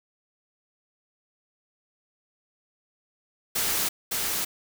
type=noise with echo; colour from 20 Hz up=white; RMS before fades=-26 dBFS; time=3.55-3.89 s; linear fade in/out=10 ms; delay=560 ms; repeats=1; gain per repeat=-2 dB; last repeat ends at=4.45 s; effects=none